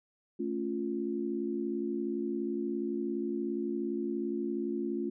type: chord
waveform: sine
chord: A augmented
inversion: none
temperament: equal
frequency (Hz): 220 / 277.2 / 349.2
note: A3 / C#4 / E#4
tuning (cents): 0 / 0 / 0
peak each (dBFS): -36 / -36 / -34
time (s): 0.39-5.1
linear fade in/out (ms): 10
effects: none